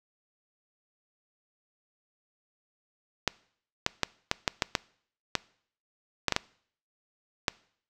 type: clicks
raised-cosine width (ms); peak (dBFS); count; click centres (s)
0.2; -6; 12; 3.277 / 3.864 / 4.033 / 4.314 / 4.478 / 4.622 / 4.752 / 5.353 / 6.283 / 6.323 / 6.364 / 7.482
effects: noise-tail reverb RT60 0.6 s tail -23 dB re dry